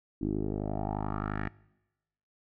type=tone with low-pass filter sweep; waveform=10% pulse; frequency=51.5 Hz; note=G#1; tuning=14 cents flat; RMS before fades=-33 dBFS; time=0.21-1.49 s; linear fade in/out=10 ms; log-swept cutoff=300 to 1900 Hz; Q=3.7; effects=noise-tail reverb RT60 1.0 s tail -23 dB re dry